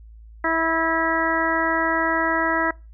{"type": "harmonic tone with a mistuned harmonic", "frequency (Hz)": 326.7, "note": "E4", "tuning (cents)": -15, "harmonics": [1, 2, 3, 4, 5, 6], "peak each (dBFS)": [-26, -26, -26, -26, -26, -26], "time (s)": [0.44, 2.71], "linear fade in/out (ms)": 5, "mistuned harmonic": 6, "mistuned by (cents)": -19, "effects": ["noise-tail reverb RT60 0.3 s tail -24 dB re dry", "added 55 Hz sine -41 dBFS peak until 2.93 s"]}